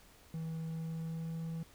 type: tone with pitch glide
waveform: triangle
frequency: 161.8 to 163.77 Hz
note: E3 to E3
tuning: -32 to -11 cents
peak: -35 dBFS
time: 0.34-1.63 s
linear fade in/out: 2 ms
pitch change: +21 cents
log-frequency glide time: 0.57-1.47 s
effects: added 50 Hz sine -69 dBFS peak until 1.74 s + pink hiss -61 dBFS RMS until 1.74 s